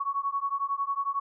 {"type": "beating tone pair", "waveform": "sine", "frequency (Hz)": [1108.7, 1119.7], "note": ["C#6", "C#6"], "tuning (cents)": [0, 17], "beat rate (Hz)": 11, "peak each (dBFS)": -30, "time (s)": [0, 1.2], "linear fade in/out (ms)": 10, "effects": []}